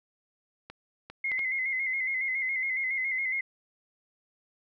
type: clicks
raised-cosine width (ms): 0.3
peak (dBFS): -26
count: 4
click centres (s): 0.7 / 1.1 / 1.317 / 1.392
type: tone with vibrato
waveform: sine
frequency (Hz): 2093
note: C7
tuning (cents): 0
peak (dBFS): -27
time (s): 1.24-3.41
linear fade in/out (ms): 5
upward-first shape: square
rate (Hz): 7.2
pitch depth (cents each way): 46
effects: none